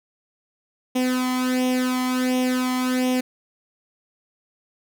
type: tone with flanger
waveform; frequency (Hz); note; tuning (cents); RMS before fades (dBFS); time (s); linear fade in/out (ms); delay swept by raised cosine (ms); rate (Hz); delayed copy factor
sawtooth; 253.8; B3; +47; -22; 0.95-3.21; 10; 0.33 to 0.96; 1.4; +0.75
effects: none